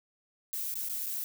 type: noise with dropouts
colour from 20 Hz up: violet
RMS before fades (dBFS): -35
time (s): 0.53-1.24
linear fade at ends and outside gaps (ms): 0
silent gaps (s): 0.741-0.755 / 0.888-0.896 / 1.061-1.066
effects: none